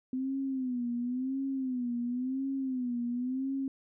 sine tone with vibrato, 254.7 Hz, C4, 46 cents flat, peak -30 dBFS, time 0.13-3.68 s, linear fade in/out 2 ms, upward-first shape sine, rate 0.95 Hz, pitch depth 110 cents each way, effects none

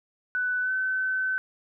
sine tone with pitch glide, 1494 to 1523.6 Hz, F#6 to G6, +16 to -50 cents, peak -24 dBFS, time 0.35-1.38 s, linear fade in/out 0 ms, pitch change +34 cents, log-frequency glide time 0.62-0.71 s, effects none

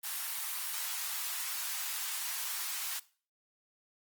white high-pass noise, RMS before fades -37 dBFS, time 0.03-3 s, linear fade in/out 20 ms, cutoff 850 Hz, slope 24 dB/octave, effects noise-tail reverb RT60 0.4 s tail -19 dB re dry + Opus 24 kbps

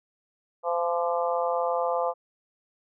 harmonic tone with a mistuned harmonic, 171.9 Hz, F3, 27 cents flat, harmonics 3 / 4 / 5 / 6 / 7, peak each -27 / -29 / -31 / -33 / -34 dBFS, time 0.63-2.14 s, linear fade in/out 50 ms, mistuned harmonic 7, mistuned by -22 cents, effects none

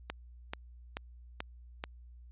click train, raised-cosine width 0.3 ms, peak -20 dBFS, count 5, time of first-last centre 0.1-1.839 s, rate 2.3 Hz, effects added 60 Hz sine -50 dBFS peak until 2.31 s + resampled to 8000 Hz

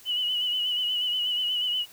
sine tone with vibrato, 2960 Hz, F#7, in tune, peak -24 dBFS, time 0.05-1.86 s, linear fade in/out 50 ms, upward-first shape sine, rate 8.3 Hz, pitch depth 46 cents each way, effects white hiss -51 dBFS RMS until 1.92 s

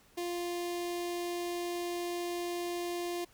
sawtooth tone with notch filter, 349.2 Hz, F4, in tune, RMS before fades -36 dBFS, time 0.17-3.25 s, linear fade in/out 10 ms, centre 1400 Hz, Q 1.6, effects pink hiss -63 dBFS RMS until 3.33 s

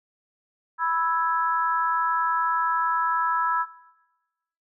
sine chord, E major, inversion second, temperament equal, 987.8 / 1318.5 / 1661.2 Hz, B5 / E6 / G#6, 0 / 0 / 0 cents, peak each -25 / -25 / -29 dBFS, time 0.78-3.66 s, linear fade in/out 50 ms, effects noise-tail reverb RT60 1.0 s tail -17 dB re dry

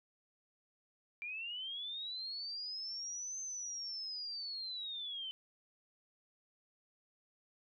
sine linear two-way sweep, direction up then down, 2349 to 6260 to 3027 Hz, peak -40 dBFS, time 1.22-5.31 s, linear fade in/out 0 ms, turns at 3.4 s, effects none

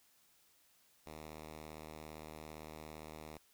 5% pulse tone, 77.6 Hz, D#2, 4 cents flat, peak -37 dBFS, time 1.06-3.38 s, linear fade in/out 5 ms, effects white hiss -70 dBFS RMS until 3.53 s

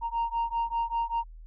sine beating tone pair, 926 / 931.1 Hz, A#5 / A#5, -12 / -2 cents, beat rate 5.1 Hz, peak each -28 dBFS, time 0.01-1.24 s, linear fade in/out 50 ms, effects tanh soft clip ceiling -23 dBFS + added 40 Hz sine -43 dBFS peak until 1.46 s

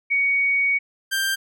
sine / sawtooth tone pair in turn, 2240 / 1579.4 Hz, C#7 / G6, +18 / +13 cents, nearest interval tritone, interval 605 cents, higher first, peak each -17 dBFS, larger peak neither, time 0.1-0.79 / 1.11-1.36 s, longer first, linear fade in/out 20 ms, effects none

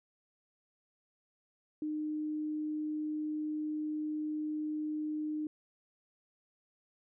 sine tone, 305.2 Hz, D#4, 33 cents flat, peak -33 dBFS, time 1.82-5.47 s, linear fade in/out 2 ms, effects none

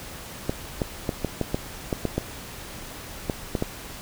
clicks, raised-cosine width 2 ms, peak -10 dBFS, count 12, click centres 0.495 / 0.818 / 1.092 / 1.247 / 1.413 / 1.545 / 1.928 / 2.053 / 2.18 / 3.298 / 3.552 / 3.624 s, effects pink hiss -39 dBFS RMS until 4.01 s

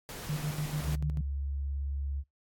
pink noise, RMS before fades -42 dBFS, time 0.09-0.95 s, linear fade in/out 0 ms
sine tone with tremolo, 150 Hz, D3, 37 cents sharp, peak -29 dBFS, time 0.29-1.21 s, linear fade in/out 5 ms, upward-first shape square, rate 6.8 Hz, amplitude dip 65%
sine tone with vibrato, 69.7 Hz, C#2, 10 cents sharp, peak -31 dBFS, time 0.81-2.24 s, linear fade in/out 50 ms, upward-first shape triangle, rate 18 Hz, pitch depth 22 cents each way
effects noise-tail reverb RT60 0.2 s tail -25 dB re dry + AAC 64 kbps

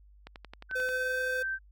click train, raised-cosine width 0.3 ms, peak -28 dBFS, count 8, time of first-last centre 0.27-0.889 s, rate 11.3 Hz
sine tone with pitch glide, 1528 to 1557.4 Hz, G6 to G6, -45 to -12 cents, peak -30 dBFS, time 0.69-1.59 s, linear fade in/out 50 ms, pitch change +33 cents, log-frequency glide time 0.84-1.21 s
square tone, 508 Hz, B4, 49 cents sharp, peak -34 dBFS, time 0.75-1.43 s, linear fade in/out 10 ms
effects added 50 Hz sine -54 dBFS peak until 1.71 s

